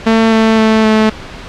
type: tone with pitch steps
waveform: sawtooth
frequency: 224.4 / 222.1 / 219.8 / 217.5 Hz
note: A3 / A3 / A3 / A3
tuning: +34 / +16 / -2 / -20 cents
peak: -3 dBFS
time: 0.06-1.1 s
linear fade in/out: 10 ms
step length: 260 ms
effects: pink hiss -29 dBFS RMS until 1.48 s + low-pass 4000 Hz 12 dB/octave